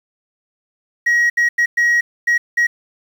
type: tone bursts at uneven times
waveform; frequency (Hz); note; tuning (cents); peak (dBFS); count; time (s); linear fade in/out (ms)
sine; 1900; A#6; +33; -9; 6; 1.06-1.3 / 1.37-1.49 / 1.58-1.66 / 1.77-2.01 / 2.27-2.38 / 2.57-2.67; 10
effects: tanh soft clip ceiling -10 dBFS + 7-bit